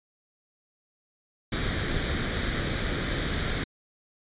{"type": "noise with comb filter", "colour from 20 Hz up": "pink", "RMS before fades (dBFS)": -28, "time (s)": [1.52, 3.64], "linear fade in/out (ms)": 5, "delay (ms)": 0.55, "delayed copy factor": 0.6, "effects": ["resampled to 8000 Hz"]}